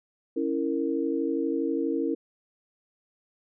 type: chord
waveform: sine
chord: A# diminished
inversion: first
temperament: equal with one note detuned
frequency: 277.2 / 329.6 / 461.3 Hz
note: C#4 / E4 / A#4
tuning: 0 / 0 / -18 cents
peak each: -29 / -28 / -30 dBFS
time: 0.36-2.15 s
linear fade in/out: 10 ms
effects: none